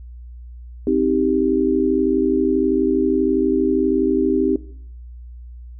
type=chord; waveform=sine; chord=C minor; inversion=none; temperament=just; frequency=261.6 / 314 / 392.4 Hz; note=C4 / Eb4 / G4; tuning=0 / +16 / +2 cents; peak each=-19 dBFS; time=0.87-4.56 s; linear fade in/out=2 ms; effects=noise-tail reverb RT60 0.6 s tail -18 dB re dry + added 60 Hz sine -34 dBFS peak until 5.79 s